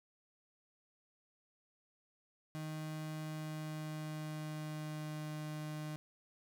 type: tone with pitch glide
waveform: 35% pulse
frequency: 155.56 to 152.89 Hz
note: D#3 to D#3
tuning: 0 to -30 cents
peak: -39 dBFS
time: 2.55-5.96 s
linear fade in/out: 0 ms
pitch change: -30 cents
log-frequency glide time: 3.2-5.3 s
effects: none